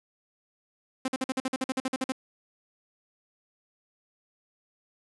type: tone bursts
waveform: sawtooth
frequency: 261.6 Hz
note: C4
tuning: in tune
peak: -22 dBFS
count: 14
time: 1.05-2.122 s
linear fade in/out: 5 ms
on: 32 ms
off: 48 ms
effects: resampled to 24000 Hz + 8-bit